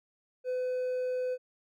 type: tone with hard clipping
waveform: triangle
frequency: 505 Hz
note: B4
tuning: 39 cents sharp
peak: -30 dBFS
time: 0.44-1.38 s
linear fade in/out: 50 ms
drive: 5 dB
effects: none